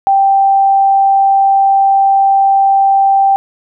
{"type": "tone", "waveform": "sine", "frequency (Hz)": 784, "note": "G5", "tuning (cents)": 0, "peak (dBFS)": -6, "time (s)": [0.07, 3.36], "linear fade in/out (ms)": 0, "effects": []}